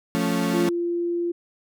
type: chord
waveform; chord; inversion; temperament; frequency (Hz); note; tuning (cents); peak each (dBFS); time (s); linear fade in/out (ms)
35% pulse; F augmented; none; equal; 174.61 / 220 / 277.2; F3 / A3 / C#4; 0 / 0 / 0; -24; 0.15-0.69; 0
type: tone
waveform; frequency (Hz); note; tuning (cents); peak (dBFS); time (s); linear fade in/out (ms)
sine; 345; F4; -21; -22; 0.53-1.32; 10
effects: none